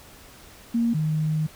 sine tone pair in turn, 233.1 / 155.24 Hz, A#3 / D#3, 0 / -4 cents, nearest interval perfect fifth, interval 704 cents, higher first, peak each -19 / -21 dBFS, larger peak first, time 0.74-0.94 / 0.94-1.47 s, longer second, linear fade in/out 10 ms, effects pink hiss -48 dBFS RMS until 1.55 s

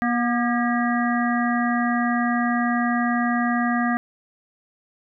harmonic tone with a mistuned harmonic, 240.3 Hz, B3, 47 cents flat, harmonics 1 / 3 / 5 / 7 / 8, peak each -21 / -26 / -28 / -29 / -30 dBFS, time 0.02-3.97 s, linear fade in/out 0 ms, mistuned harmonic 7, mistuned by -51 cents, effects none

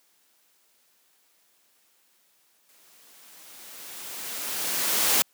white noise with exponential growth, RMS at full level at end -20 dBFS, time 2.69-5.22 s, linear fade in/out 0 ms, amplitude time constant 550 ms, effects white hiss -65 dBFS RMS until 5.33 s + high-pass 200 Hz 12 dB/octave

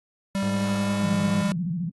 square tone with pitch glide, 196 to 200.7 Hz, G3 to G3, 0 to +41 cents, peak -24 dBFS, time 0.35-1.52 s, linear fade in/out 0 ms, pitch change +41 cents, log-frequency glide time 0.49-1.06 s
harmonic tone, 104.6 Hz, G#2, 13 cents sharp, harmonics 1 / 2 / 3 / 4 / 5 / 6 / 7 / 8, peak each -31 / -37 / -41 / -43 / -45 / -47 / -48 / -49 dBFS, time 0.42-1.43 s, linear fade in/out 10 ms
sine tone with vibrato, 171.5 Hz, F3, 31 cents flat, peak -25 dBFS, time 1.02-1.9 s, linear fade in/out 10 ms, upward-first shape square, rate 14 Hz, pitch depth 110 cents each way
effects AAC 32 kbps

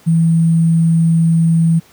sine tone with sample-and-hold, 164.81 Hz, E3, in tune, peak -8 dBFS, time 0.06-1.8 s, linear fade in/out 20 ms, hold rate 8820 Hz, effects pink hiss -47 dBFS RMS until 1.92 s + high-pass 100 Hz 12 dB/octave

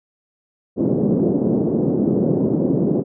pink band-pass noise, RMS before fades -18 dBFS, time 0.76-3.04 s, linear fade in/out 50 ms, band 160 to 450 Hz, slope 24 dB/octave, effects none

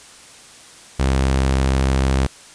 sawtooth tone, 66.4 Hz, C2, 26 cents sharp, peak -11 dBFS, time 0.99-2.27 s, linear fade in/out 10 ms, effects white hiss -43 dBFS RMS until 2.54 s + resampled to 22050 Hz

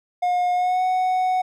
triangle tone with pitch glide, 717 to 740.6 Hz, F5 to F#5, +45 to +1 cents, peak -16 dBFS, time 0.22-1.42 s, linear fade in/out 10 ms, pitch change +56 cents, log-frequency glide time 0.53-0.83 s, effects none

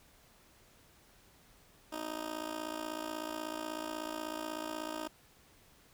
15% pulse tone with amplitude modulation, 311.1 Hz, D#4, in tune, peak -28 dBFS, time 1.92-5.08 s, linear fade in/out 10 ms, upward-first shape sine, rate 56.3 Hz, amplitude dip 85%, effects pink hiss -63 dBFS RMS until 5.93 s

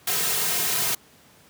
white noise with comb filter, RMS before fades -24 dBFS, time 0.07-0.95 s, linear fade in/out 5 ms, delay 3.5 ms, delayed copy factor -1, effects pink hiss -54 dBFS RMS until 1.49 s + high-pass 100 Hz 12 dB/octave

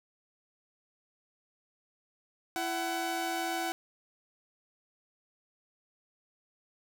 sawtooth tone pair together, 334.6 / 751.2 Hz, E4 / F#5, +26 / +26 cents, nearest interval octave + major second, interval 1400 cents, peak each -32 / -29 dBFS, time 2.56-3.72 s, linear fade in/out 0 ms, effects none

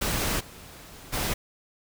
pink noise with level steps, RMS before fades -27 / -46 / -28 dBFS, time 0.01-1.34 s, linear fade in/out 10 ms, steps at 0.39 / 1.12 s, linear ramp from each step 20 ms, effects none

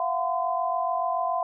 sine tone cluster, 680 / 727 / 1022 Hz, F5 / F#5 / C6, -46 / -31 / -41 cents, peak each -28 dBFS, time 0-1.43 s, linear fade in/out 2 ms, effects none

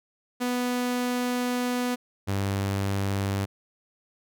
sawtooth tone pair in turn, 246.9 / 98.61 Hz, B3 / G2, 0 / +11 cents, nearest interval octave + major third, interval 1589 cents, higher first, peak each -21 dBFS, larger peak neither, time 0.4-1.96 / 2.27-3.46 s, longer first, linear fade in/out 20 ms, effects none

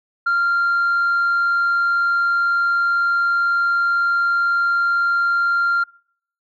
sine tone, 1389 Hz, F6, 10 cents flat, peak -13 dBFS, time 0.26-5.84 s, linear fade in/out 10 ms, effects noise-tail reverb RT60 0.6 s tail -26 dB re dry + tanh soft clip ceiling -13 dBFS

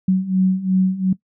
sine beating tone pair, 185.6 / 188.4 Hz, F#3 / F#3, +6 / +32 cents, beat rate 2.8 Hz, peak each -19 / -16 dBFS, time 0.08-1.13 s, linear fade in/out 5 ms, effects noise-tail reverb RT60 0.1 s tail -18 dB re dry

